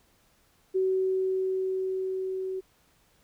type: tone with level ramp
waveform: sine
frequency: 377.3 Hz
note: F#4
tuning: 34 cents sharp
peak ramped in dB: -22 to -30 dBFS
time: 0.74-2.61 s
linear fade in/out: 20 ms
effects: pink hiss -65 dBFS RMS until 3.23 s